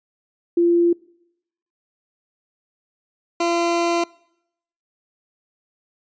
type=tone pair in turn; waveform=sine / 20% pulse; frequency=343.7 / 341.3 Hz; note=F4 / F4; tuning=-28 / -40 cents; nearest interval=unison; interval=12 cents; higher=first; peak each=-13 dBFS; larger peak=neither; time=0.57-0.93 / 3.4-4.04 s; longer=second; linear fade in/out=5 ms; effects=noise-tail reverb RT60 0.8 s tail -24 dB re dry + resampled to 16000 Hz